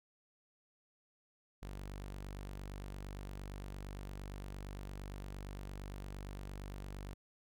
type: tone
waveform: sawtooth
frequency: 48.72 Hz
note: G1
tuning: 10 cents flat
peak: -40 dBFS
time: 1.62-7.14 s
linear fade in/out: 10 ms
effects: none